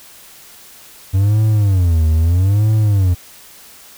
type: tone with vibrato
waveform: triangle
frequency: 92.7 Hz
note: F#2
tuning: 4 cents sharp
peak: -8 dBFS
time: 1.13-3.15 s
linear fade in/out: 20 ms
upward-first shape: sine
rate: 0.78 Hz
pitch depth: 280 cents each way
effects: white hiss -41 dBFS RMS until 3.97 s